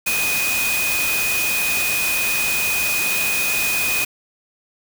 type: tone in noise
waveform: sine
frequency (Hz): 2489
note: D#7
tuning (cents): 0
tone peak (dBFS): -20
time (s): 0.06-4.05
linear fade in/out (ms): 10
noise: white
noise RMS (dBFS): -23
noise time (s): 0.06-4.05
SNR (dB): 0
effects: none